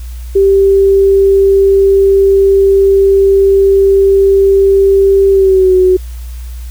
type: tone with pitch glide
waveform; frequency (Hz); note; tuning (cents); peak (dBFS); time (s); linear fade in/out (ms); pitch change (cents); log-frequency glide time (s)
sine; 391.7 to 370.1; G4 to F#4; -1 to 0; -4; 0.35-5.97; 10; -99; 5.31-5.75
effects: added 60 Hz sine -21 dBFS peak until 6.7 s + white hiss -40 dBFS RMS until 6.7 s